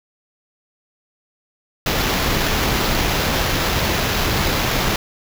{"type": "noise with sample-and-hold", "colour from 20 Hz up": "pink", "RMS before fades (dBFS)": -19, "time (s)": [1.86, 4.96], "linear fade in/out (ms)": 2, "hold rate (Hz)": 8820, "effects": []}